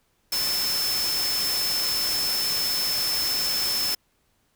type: tone in noise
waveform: sine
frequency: 5274 Hz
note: E8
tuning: in tune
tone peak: -24 dBFS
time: 0.32-3.95 s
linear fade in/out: 5 ms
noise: white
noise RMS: -29 dBFS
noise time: 0.32-3.95 s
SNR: +2 dB
effects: pink hiss -68 dBFS RMS until 4.55 s